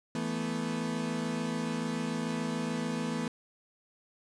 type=chord; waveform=35% pulse; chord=E suspended fourth; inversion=none; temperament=equal; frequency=164.81 / 220 / 246.9 Hz; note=E3 / A3 / B3; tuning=0 / 0 / 0 cents; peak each=-35 / -34 / -33 dBFS; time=0.15-3.28 s; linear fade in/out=2 ms; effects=resampled to 22050 Hz